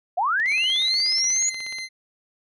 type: linear sweep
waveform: sine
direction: up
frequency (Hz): 653 to 6900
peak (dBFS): -19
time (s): 0.17-1.5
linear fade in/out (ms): 10
type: click train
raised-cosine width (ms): 0.2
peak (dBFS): -23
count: 24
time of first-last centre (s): 0.4-1.786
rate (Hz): 16.6
type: tone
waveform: 25% pulse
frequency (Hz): 2069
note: C7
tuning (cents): -20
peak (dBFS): -26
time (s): 0.46-1.89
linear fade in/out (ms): 50
effects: resampled to 24000 Hz